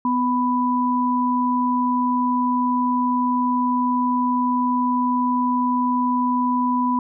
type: tone pair together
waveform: sine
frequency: 249.6 / 991.2 Hz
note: B3 / B5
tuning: +19 / +6 cents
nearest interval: 2 octaves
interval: 2387 cents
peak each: -20 dBFS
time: 0.05-6.99 s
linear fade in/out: 2 ms
effects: none